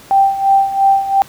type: tone with tremolo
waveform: sine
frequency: 784 Hz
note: G5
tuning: in tune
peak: -6 dBFS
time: 0.11-1.22 s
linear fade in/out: 0 ms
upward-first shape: sine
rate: 2.9 Hz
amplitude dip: 75%
effects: pink hiss -40 dBFS RMS until 1.28 s + high-pass 60 Hz 12 dB/octave